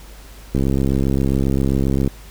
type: click train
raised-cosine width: 3 ms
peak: -6 dBFS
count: 104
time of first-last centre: 0.55-2.076 s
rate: 67.5 Hz
effects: added 50 Hz sine -38 dBFS peak until 2.3 s + pink hiss -44 dBFS RMS until 2.3 s